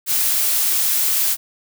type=noise; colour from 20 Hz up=blue; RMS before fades=-18 dBFS; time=0.06-1.37 s; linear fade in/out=50 ms; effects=none